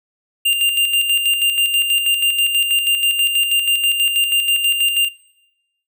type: tone with tremolo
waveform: square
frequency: 2794 Hz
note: F7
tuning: in tune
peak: -13 dBFS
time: 0.45-5.09 s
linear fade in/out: 10 ms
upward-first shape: square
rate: 6.2 Hz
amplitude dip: 50%
effects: noise-tail reverb RT60 1.0 s tail -22 dB re dry